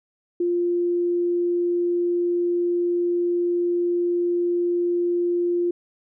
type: tone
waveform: sine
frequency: 349.2 Hz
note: F4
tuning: in tune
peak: -19 dBFS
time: 0.4-5.71 s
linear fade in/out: 5 ms
effects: none